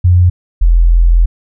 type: tone pair in turn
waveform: sine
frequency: 89.2 / 42.41 Hz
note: F2 / E1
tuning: +37 / +50 cents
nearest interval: octave + minor second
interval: 1287 cents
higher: first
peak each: -4 dBFS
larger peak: neither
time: 0.04-0.3 / 0.61-1.26 s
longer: second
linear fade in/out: 10 ms
effects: none